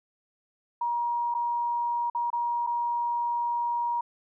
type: tone with dropouts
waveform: sine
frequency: 950 Hz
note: A#5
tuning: 33 cents sharp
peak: -25 dBFS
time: 0.81-4.01 s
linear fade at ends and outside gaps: 5 ms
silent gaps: 1.342-1.348 / 2.1-2.148 / 2.303-2.329 / 2.666-2.671 s
effects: none